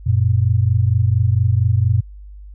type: tone pair together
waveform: sine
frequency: 93.6 / 117.93 Hz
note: F#2 / A#2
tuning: +20 / +21 cents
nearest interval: major third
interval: 401 cents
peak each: -15 dBFS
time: 0.06-2.01 s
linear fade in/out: 10 ms
effects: added 50 Hz sine -34 dBFS peak until 2.54 s